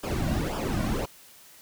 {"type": "noise with flanger", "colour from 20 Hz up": "brown", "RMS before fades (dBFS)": -28, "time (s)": [0.03, 1.06], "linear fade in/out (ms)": 10, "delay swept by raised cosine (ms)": [0.48, 2.38], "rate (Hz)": 1.9, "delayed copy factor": -0.8, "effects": ["white hiss -52 dBFS RMS until 1.61 s"]}